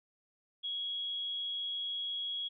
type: tone with amplitude modulation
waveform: sine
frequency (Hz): 3322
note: G#7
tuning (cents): 0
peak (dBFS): -33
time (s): 0.63-2.49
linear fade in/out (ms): 20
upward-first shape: sine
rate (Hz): 189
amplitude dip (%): 30
effects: none